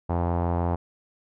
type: tone with low-pass filter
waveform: sawtooth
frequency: 86.2 Hz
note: F2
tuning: 22 cents flat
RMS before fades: -25 dBFS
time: 0.09-0.76 s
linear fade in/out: 10 ms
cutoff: 860 Hz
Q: 2.7
effects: none